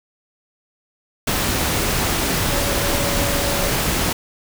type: tone in noise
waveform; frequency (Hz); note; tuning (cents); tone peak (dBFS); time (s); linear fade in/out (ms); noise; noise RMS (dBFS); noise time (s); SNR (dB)
sine; 566; C#5; +36; -26; 2.5-3.7; 5; pink; -20; 1.27-4.13; -9
effects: none